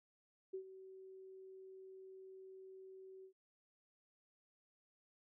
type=tone with ADSR envelope; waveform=sine; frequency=379.7 Hz; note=F#4; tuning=45 cents sharp; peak=-40 dBFS; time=0.53-3.33 s; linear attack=13 ms; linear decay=88 ms; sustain=-13 dB; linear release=89 ms; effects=none